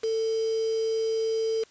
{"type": "tone with quantisation", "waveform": "sine", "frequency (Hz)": 446.2, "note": "A4", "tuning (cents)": 24, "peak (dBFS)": -24, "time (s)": [0.03, 1.64], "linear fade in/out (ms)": 10, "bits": 6, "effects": ["white hiss -57 dBFS RMS until 1.7 s", "resampled to 16000 Hz"]}